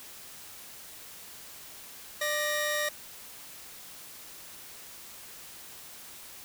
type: tone pair together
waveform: sawtooth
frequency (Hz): 595.1 / 1881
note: D5 / A#6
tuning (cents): +23 / +15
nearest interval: octave + minor sixth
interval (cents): 1992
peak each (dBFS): -27 / -27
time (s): 2.21-2.89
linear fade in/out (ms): 5
effects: white hiss -47 dBFS RMS until 6.44 s